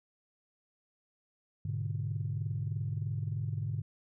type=chord; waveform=sine; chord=G# diminished; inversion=none; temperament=equal; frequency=103.83 / 123.47 / 146.83 Hz; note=G#2 / B2 / D3; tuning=0 / 0 / 0 cents; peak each=-34 / -38 / -36 dBFS; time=1.65-3.82 s; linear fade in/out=5 ms; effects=tanh soft clip ceiling -24 dBFS